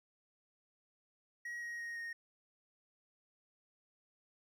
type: tone with pitch steps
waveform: triangle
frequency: 1902 / 1886.7 / 1871.5 / 1856.4 Hz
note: A#6 / A#6 / A#6 / A#6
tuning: +34 / +20 / +6 / -8 cents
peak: -39 dBFS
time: 1.45-2.13 s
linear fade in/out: 5 ms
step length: 170 ms
effects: none